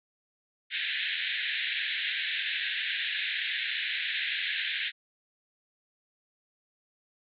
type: band-pass noise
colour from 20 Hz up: pink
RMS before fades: -32 dBFS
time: 0.7-4.92 s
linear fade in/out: 50 ms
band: 1600 to 3900 Hz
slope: 96 dB/octave
effects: none